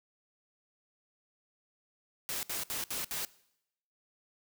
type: noise bursts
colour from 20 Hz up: white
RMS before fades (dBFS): -36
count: 5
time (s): 2.29-3.25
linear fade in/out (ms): 0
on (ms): 140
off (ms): 65
effects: noise-tail reverb RT60 0.8 s tail -21 dB re dry